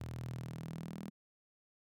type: tone with high-pass filter sweep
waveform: sawtooth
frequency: 40.22 Hz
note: E1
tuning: 42 cents flat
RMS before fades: -44 dBFS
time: 0-1.1 s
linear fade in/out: 10 ms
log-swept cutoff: 100 to 200 Hz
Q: 4.7
effects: none